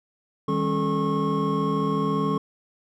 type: tone cluster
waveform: triangle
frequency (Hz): 157.3 / 198.2 / 272.1 / 433.5 / 1089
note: D#3 / G3 / C#4 / A4 / C#6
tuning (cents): +19 / +19 / -32 / -26 / -31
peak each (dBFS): -26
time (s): 0.48-2.38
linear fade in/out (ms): 5
effects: none